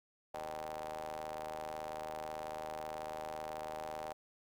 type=ring-modulated tone; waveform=sawtooth; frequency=78.2 Hz; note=D#2; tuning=9 cents sharp; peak=-34 dBFS; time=0.34-4.13 s; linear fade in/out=5 ms; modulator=691 Hz; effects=12-bit